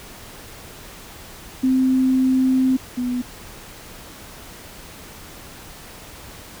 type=tone pair in turn; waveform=sine; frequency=260 / 247.6 Hz; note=C4 / B3; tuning=-11 / +5 cents; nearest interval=minor second; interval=84 cents; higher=first; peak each=-14 / -20 dBFS; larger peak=first; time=1.63-2.77 / 2.97-3.22 s; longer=first; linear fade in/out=10 ms; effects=pink hiss -40 dBFS RMS until 6.6 s